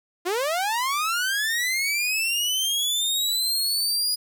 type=linear sweep; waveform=sawtooth; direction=up; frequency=333.4 to 4937 Hz; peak=-19 dBFS; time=0.25-4.16 s; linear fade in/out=20 ms; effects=none